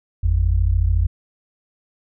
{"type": "tone pair together", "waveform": "sine", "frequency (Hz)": [51.33, 85.2], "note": ["G#1", "F2"], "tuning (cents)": [-20, -42], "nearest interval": "major sixth", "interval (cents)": 878, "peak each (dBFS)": -17, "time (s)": [0.23, 1.07], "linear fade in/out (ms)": 10, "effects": []}